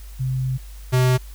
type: tone pair in turn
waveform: sine / square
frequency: 130 / 127.25 Hz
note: C3 / C3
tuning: -11 / -48 cents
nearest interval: unison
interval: 37 cents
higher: first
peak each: -20 / -15 dBFS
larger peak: second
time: 0.19-0.58 / 0.92-1.18 s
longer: first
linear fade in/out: 20 ms
effects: added 50 Hz sine -35 dBFS peak until 1.34 s + white hiss -49 dBFS RMS until 1.34 s